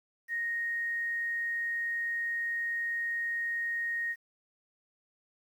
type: tone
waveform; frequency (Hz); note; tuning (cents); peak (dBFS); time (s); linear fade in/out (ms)
sine; 1864.7; A#6; 0; -30; 0.28-4.16; 50
effects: 10-bit